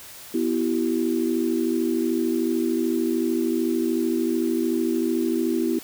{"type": "chord", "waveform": "sine", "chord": "E minor", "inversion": "second", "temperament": "equal with one note detuned", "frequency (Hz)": [246.9, 329.6, 383], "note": ["B3", "E4", "G4"], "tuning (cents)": [0, 0, -40], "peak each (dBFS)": [-25, -23, -27], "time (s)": [0.34, 5.79], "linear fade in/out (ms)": 5, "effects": ["white hiss -42 dBFS RMS until 5.83 s"]}